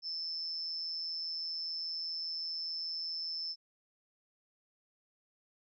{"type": "tone with amplitude modulation", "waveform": "sine", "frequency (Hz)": 5274, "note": "E8", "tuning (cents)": 0, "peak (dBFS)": -33, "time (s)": [0.02, 3.56], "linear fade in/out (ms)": 50, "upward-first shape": "sine", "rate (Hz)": 165, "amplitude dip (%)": 60, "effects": []}